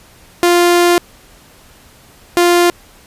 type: tone bursts at uneven times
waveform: sawtooth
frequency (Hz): 349.2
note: F4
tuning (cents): 0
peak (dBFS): -4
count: 2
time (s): 0.43-0.98 / 2.37-2.7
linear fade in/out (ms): 0
effects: pink hiss -44 dBFS RMS until 3.06 s + resampled to 32000 Hz